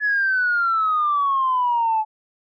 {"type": "exponential sweep", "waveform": "sine", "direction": "down", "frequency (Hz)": [1714, 857], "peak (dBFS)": -16, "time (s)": [0, 2.05], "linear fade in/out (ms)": 50, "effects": ["tanh soft clip ceiling -12 dBFS"]}